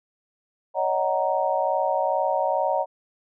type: chord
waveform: sine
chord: D# minor seventh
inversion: third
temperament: just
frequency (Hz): 560 / 622.3 / 746.7 / 933.4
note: C#5 / D#5 / F#5 / A#5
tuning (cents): +18 / 0 / +16 / +2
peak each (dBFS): -26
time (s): 0.74-2.86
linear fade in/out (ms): 50
effects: none